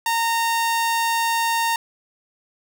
sawtooth tone, 920 Hz, A#5, 23 cents flat, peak -15 dBFS, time 0.06-1.76 s, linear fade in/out 2 ms, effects none

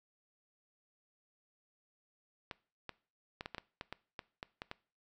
clicks, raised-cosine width 0.3 ms, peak -25 dBFS, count 12, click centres 2.512 / 2.893 / 3.409 / 3.459 / 3.547 / 3.582 / 3.811 / 3.926 / 4.192 / 4.429 / 4.619 / 4.714 s, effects noise-tail reverb RT60 0.4 s tail -21 dB re dry

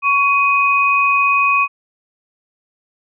sine tone pair together, 1115 / 2503 Hz, C#6 / D#7, +10 / +10 cents, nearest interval octave + major second, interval 1400 cents, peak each -14 dBFS, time 0.02-1.68 s, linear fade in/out 50 ms, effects none

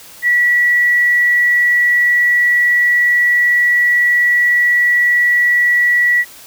sine tone, 1942 Hz, B6, 30 cents flat, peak -9 dBFS, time 0.22-6.25 s, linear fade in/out 50 ms, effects white hiss -38 dBFS RMS until 6.46 s

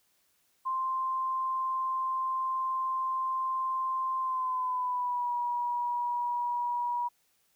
sine tone with pitch glide, 1046.5 to 965.2 Hz, C6 to B5, 0 to -40 cents, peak -28 dBFS, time 0.65-7.09 s, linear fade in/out 20 ms, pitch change -140 cents, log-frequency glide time 4.2-5.34 s, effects white hiss -71 dBFS RMS until 7.55 s

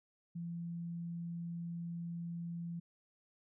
sine tone, 170 Hz, F3, 46 cents flat, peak -39 dBFS, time 0.35-2.8 s, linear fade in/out 10 ms, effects none

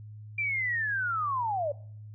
sine linear sweep, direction down, 2376 to 554 Hz, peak -27 dBFS, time 0.38-1.72 s, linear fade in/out 5 ms, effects noise-tail reverb RT60 0.6 s tail -22 dB re dry + added 106 Hz sine -42 dBFS peak until 2.14 s

